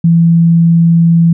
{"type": "tone", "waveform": "sine", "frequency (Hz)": 167.4, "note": "E3", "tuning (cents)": 27, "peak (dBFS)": -4, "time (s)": [0.04, 1.33], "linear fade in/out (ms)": 5, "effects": []}